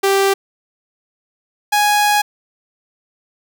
sawtooth tone pair in turn, 392 / 830.6 Hz, G4 / G#5, 0 / 0 cents, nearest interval octave + minor second, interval 1300 cents, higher second, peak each -8 dBFS, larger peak neither, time 0.03-0.34 / 1.72-2.22 s, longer second, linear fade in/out 10 ms, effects none

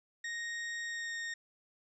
40% pulse tone with pitch glide, 1864.7 to 1849.7 Hz, A#6 to A#6, 0 to -14 cents, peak -36 dBFS, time 0.24-1.34 s, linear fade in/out 5 ms, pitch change -14 cents, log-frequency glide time 0.84-1.14 s, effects resampled to 22050 Hz + 13-bit

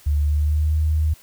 sine tone with pitch glide, 73.4 to 77.5 Hz, D2 to D#2, 0 to -6 cents, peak -16 dBFS, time 0.06-1.14 s, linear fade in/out 10 ms, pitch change +94 cents, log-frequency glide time 0.21-0.77 s, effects white hiss -50 dBFS RMS until 1.22 s

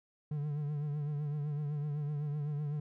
triangle tone with vibrato, 147.5 Hz, D3, 8 cents sharp, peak -31 dBFS, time 0.31-2.8 s, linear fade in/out 5 ms, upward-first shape triangle, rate 7.9 Hz, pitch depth 64 cents each way, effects none

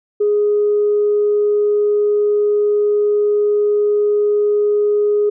sine tone, 415.3 Hz, G#4, in tune, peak -11 dBFS, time 0.2-5.3 s, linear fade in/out 10 ms, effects tanh soft clip ceiling -7 dBFS

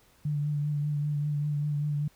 sine tone with vibrato, 147.3 Hz, D3, 6 cents sharp, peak -26 dBFS, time 0.25-2.08 s, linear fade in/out 5 ms, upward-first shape triangle, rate 5.1 Hz, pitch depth 31 cents each way, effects pink hiss -62 dBFS RMS until 2.15 s

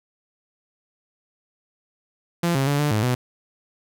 sawtooth tone with pitch steps, 171.4 / 135.6 / 143.3 / 147.8 / 107.1 / 124.9 Hz, F3 / C#3 / D3 / D3 / A2 / B2, -32 / -38 / -42 / +11 / -46 / +20 cents, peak -15 dBFS, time 2.43-3.15 s, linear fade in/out 5 ms, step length 120 ms, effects none

